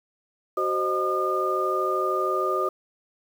sine tone cluster, 375.8 / 524 / 617 / 1214 Hz, F#4 / C5 / D#5 / D#6, +27 / +2 / -15 / -43 cents, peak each -27 / -30 / -30 / -25 dBFS, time 0.57-2.69 s, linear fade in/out 5 ms, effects 8-bit

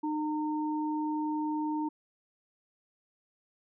sine tone pair together, 305.3 / 915 Hz, D#4 / A#5, -33 / -32 cents, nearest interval octave + perfect fifth, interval 1901 cents, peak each -30 / -35 dBFS, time 0.03-1.89 s, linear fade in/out 10 ms, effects none

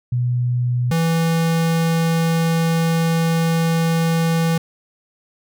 sine / square tone pair in turn, 122.9 / 164.86 Hz, B2 / E3, -8 / 0 cents, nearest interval perfect fourth, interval 508 cents, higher second, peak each -16 dBFS, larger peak neither, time 0.12-0.91 / 0.91-4.58 s, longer second, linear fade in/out 5 ms, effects none

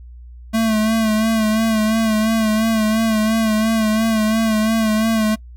square tone with vibrato, 220 Hz, A3, in tune, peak -15 dBFS, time 0.53-5.36 s, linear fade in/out 20 ms, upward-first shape sine, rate 2.9 Hz, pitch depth 43 cents each way, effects noise-tail reverb RT60 0.1 s tail -25 dB re dry + added 60 Hz sine -35 dBFS peak until 5.56 s

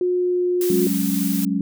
sine tone with pitch glide, 360 to 357.7 Hz, F#4 to F4, -47 to +41 cents, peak -17 dBFS, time 0.01-0.87 s, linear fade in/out 2 ms, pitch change -12 cents, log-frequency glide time 0.16-0.46 s
blue noise, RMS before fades -29 dBFS, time 0.61-1.45 s, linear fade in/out 2 ms
sine chord, F# suspended second, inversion none, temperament just, 185 / 208.1 / 277.5 Hz, F#3 / G#3 / C#4, 0 / +4 / +2 cents, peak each -23 dBFS, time 0.7-1.61 s, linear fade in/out 2 ms
effects none

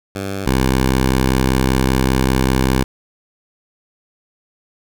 10% pulse tone pair in turn, 97.6 / 65.14 Hz, G2 / C2, -7 / -7 cents, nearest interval perfect fifth, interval 700 cents, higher first, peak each -14 / -5 dBFS, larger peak second, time 0.15-0.46 / 0.46-2.84 s, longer second, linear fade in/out 5 ms, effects none

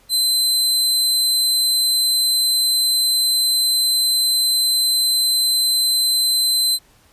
sawtooth tone, 4065 Hz, B7, 49 cents sharp, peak -12 dBFS, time 0.09-6.79 s, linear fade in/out 50 ms, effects pink hiss -54 dBFS RMS until 7.12 s + resampled to 32000 Hz

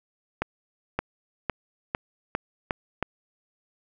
accelerating click train, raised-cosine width 0.5 ms, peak -10 dBFS, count 7, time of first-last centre 0.42-3.027 s, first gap 570 ms, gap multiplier 0.89, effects none

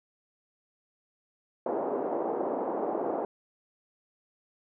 pink band-pass noise, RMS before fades -31 dBFS, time 1.66-3.25 s, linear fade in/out 2 ms, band 310 to 820 Hz, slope 24 dB/octave, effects none

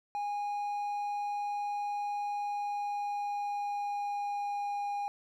triangle tone with pitch glide, 821 to 813.9 Hz, G#5 to G#5, -20 to -35 cents, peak -30 dBFS, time 0.15-5.08 s, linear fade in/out 0 ms, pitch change -15 cents, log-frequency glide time 2.31-4.9 s, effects none

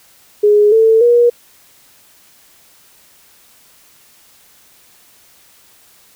sine tone with pitch steps, 416.3 / 446.2 / 478.2 Hz, G#4 / A4 / A#4, +4 / +24 / +44 cents, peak -6 dBFS, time 0.43-1.3 s, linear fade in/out 10 ms, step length 290 ms, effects white hiss -48 dBFS RMS until 6.15 s

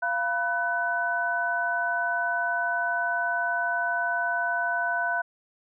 sine tone cluster, 692 / 979 / 1500 Hz, F5 / B5 / F#6, -16 / -15 / +23 cents, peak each -29 / -32 / -26 dBFS, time 0.02-5.22 s, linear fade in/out 10 ms, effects none

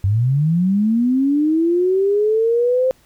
sine linear sweep, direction up, 92.8 to 523.3 Hz, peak -13 dBFS, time 0.04-2.91 s, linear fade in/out 0 ms, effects pink hiss -55 dBFS RMS until 3.05 s

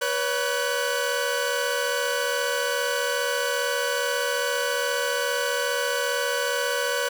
sawtooth tone cluster, 487.2 / 562 / 1504 Hz, B4 / C#5 / F#6, -24 / +24 / +28 cents, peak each -24 dBFS, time 0.01-7.09 s, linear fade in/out 10 ms, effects none

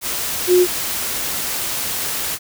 sine tone in noise, 360 Hz, F#4, 47 cents flat, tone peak -9 dBFS, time 0.47-0.67 s, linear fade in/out 50 ms, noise white, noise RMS -23 dBFS, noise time 0.01-2.39 s, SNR +11 dB, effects none

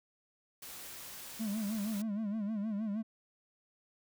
white noise, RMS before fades -47 dBFS, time 0.62-2.02 s, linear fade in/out 5 ms
triangle tone with vibrato, 211.4 Hz, G#3, 31 cents sharp, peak -31 dBFS, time 1.39-3.03 s, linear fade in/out 20 ms, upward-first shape sine, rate 6.4 Hz, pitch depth 110 cents each way
effects none

